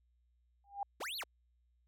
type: tone with exponential growth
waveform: sine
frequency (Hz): 803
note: G5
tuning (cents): +41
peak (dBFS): -32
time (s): 0.64-0.83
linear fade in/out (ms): 2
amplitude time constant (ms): 41
type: linear two-way sweep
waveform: square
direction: up then down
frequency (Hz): 173.5 to 4566 to 178.4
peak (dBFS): -40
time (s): 1-1.24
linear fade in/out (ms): 10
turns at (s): 1.17
effects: added 60 Hz sine -70 dBFS peak until 1.87 s